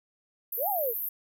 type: band-pass noise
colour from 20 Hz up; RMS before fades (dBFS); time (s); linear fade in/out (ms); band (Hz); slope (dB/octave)
pink; -33; 0.52-1.09; 5; 12000 to 15000; 96
type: exponential two-way sweep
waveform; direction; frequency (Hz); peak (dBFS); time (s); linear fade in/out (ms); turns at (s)
sine; up then down; 431.6 to 857 to 431.6; -27; 0.57-0.94; 50; 0.69
effects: none